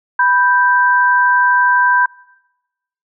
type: tone pair together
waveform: sine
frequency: 987.8 / 1568 Hz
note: B5 / G6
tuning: 0 / 0 cents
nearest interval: minor sixth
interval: 800 cents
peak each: -12 dBFS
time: 0.19-2.06 s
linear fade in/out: 5 ms
effects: noise-tail reverb RT60 1.0 s tail -25 dB re dry